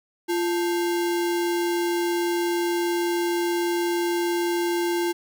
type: tone with sample-and-hold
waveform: sine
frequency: 345.7 Hz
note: F4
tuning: 18 cents flat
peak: -21 dBFS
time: 0.28-5.13 s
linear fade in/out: 20 ms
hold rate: 1225 Hz
effects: none